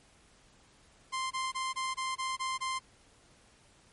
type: tone bursts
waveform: sawtooth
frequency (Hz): 1046.5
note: C6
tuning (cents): 0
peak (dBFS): -28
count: 8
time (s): 1.12-2.794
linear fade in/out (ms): 20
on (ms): 190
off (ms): 22
effects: pink hiss -62 dBFS RMS until 3.92 s + MP3 48 kbps